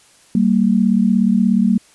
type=tone pair together; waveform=sine; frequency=193.51 / 230.3 Hz; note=G3 / A#3; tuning=-22 / -21 cents; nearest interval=minor third; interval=301 cents; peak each=-14 dBFS; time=0.35-1.78 s; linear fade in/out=2 ms; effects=white hiss -50 dBFS RMS until 1.94 s + resampled to 24000 Hz